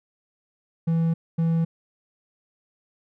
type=tone bursts at uneven times; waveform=triangle; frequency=164.81 Hz; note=E3; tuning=in tune; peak=-17 dBFS; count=2; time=0.87-1.14 / 1.38-1.65 s; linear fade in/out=10 ms; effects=none